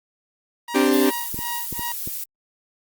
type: tone with tremolo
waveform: sawtooth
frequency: 950 Hz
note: A#5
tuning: 33 cents sharp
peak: -23 dBFS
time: 0.68-1.92 s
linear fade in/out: 2 ms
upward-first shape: sine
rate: 2.7 Hz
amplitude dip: 100%
type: chord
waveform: 40% pulse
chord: C suspended second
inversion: none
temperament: equal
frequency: 261.6 / 293.7 / 392 Hz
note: C4 / D4 / G4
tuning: 0 / 0 / 0 cents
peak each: -19 dBFS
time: 0.74-1.11 s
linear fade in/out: 20 ms
type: noise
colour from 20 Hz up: violet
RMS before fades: -29 dBFS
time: 0.93-2.24 s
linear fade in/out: 5 ms
type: clicks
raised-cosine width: 3 ms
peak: -20 dBFS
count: 5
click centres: 1.344 / 1.39 / 1.727 / 1.794 / 2.075 s
effects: Opus 32 kbps